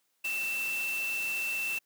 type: tone in noise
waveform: sine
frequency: 2672 Hz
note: E7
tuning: 23 cents sharp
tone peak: -30 dBFS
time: 0.24-1.79 s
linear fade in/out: 10 ms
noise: white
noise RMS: -41 dBFS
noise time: 0.24-1.79 s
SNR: +8 dB
effects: white hiss -75 dBFS RMS until 1.85 s + high-pass 150 Hz 12 dB/octave